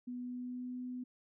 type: tone with pitch glide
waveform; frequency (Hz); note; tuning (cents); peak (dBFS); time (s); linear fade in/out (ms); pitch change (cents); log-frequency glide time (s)
sine; 246.9 to 250.3; B3 to B3; 0 to +23; -39; 0.07-1.04; 10; +23; 0.18-0.78
effects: none